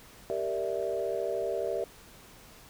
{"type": "chord", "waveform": "sine", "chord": "E half-diminished seventh", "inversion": "first", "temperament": "equal", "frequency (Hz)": [392, 466.2, 587.3, 659.3], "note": ["G4", "Bb4", "D5", "E5"], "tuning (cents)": [0, 0, 0, 0], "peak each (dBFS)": -34, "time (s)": [0.3, 1.84], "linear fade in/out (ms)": 0, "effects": ["tanh soft clip ceiling -18 dBFS", "pink hiss -53 dBFS RMS until 2.69 s"]}